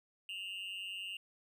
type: tone with amplitude modulation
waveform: triangle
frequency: 2800 Hz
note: F7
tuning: 4 cents sharp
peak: -35 dBFS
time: 0.29-1.17 s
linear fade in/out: 2 ms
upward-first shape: sine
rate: 190 Hz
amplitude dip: 85%
effects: none